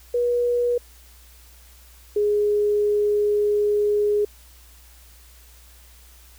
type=tone pair in turn; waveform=sine; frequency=483.3 / 415.3 Hz; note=B4 / G#4; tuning=-38 / 0 cents; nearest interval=minor third; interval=262 cents; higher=first; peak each=-18 / -17 dBFS; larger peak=second; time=0.14-0.78 / 2.16-4.25 s; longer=second; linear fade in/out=5 ms; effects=added 60 Hz sine -48 dBFS peak until 6.38 s + white hiss -52 dBFS RMS until 6.38 s